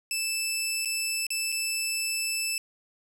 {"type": "tone with dropouts", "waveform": "15% pulse", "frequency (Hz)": 2637, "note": "E7", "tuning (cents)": 0, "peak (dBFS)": -20, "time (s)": [0.11, 2.58], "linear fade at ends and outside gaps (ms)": 1, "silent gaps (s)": [[0.849, 0.856], [1.267, 1.304], [1.52, 1.524]], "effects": []}